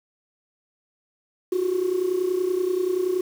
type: tone with amplitude modulation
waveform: sine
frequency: 366.4 Hz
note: F#4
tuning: 17 cents flat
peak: -16 dBFS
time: 1.52-3.21 s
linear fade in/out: 5 ms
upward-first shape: sine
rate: 30.5 Hz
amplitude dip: 75%
effects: tanh soft clip ceiling -16 dBFS + 7-bit